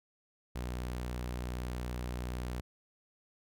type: tone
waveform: sawtooth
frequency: 61.3 Hz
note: B1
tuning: 12 cents flat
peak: -32 dBFS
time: 0.55-2.61 s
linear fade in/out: 10 ms
effects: none